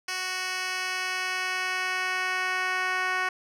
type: tone with band-pass filter sweep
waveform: 10% pulse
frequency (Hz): 370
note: F#4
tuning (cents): 0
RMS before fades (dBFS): -29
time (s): 0.08-3.29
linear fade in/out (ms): 5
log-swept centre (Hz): 4100 to 1700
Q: 0.94
effects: none